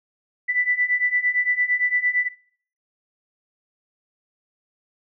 sine beating tone pair, 1975.5 / 1984.3 Hz, B6 / B6, 0 / +8 cents, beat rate 8.8 Hz, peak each -24 / -20 dBFS, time 0.48-2.29 s, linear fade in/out 20 ms, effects noise-tail reverb RT60 0.5 s tail -19 dB re dry

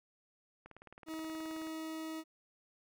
click train, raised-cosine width 0.5 ms, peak -37 dBFS, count 20, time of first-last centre 0.66-1.671 s, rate 18.8 Hz
40% pulse tone, 318.5 Hz, D#4, 41 cents sharp, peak -39 dBFS, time 1.06-2.24 s, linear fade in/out 50 ms
effects none

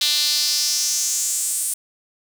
sawtooth tone with high-pass filter sweep, 296.8 Hz, D4, 18 cents sharp, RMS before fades -21 dBFS, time 0.01-1.74 s, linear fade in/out 5 ms, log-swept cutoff 3800 to 9100 Hz, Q 3.7, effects none

